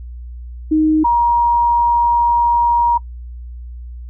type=tone pair in turn; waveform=sine; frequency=311.1 / 948 Hz; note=D#4 / A#5; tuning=0 / +29 cents; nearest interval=octave + perfect fifth; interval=1929 cents; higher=second; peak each=-10 dBFS; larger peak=neither; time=0.71-1.04 / 1.04-2.98 s; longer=second; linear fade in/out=10 ms; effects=noise-tail reverb RT60 0.1 s tail -24 dB re dry + added 60 Hz sine -28 dBFS peak until 4.09 s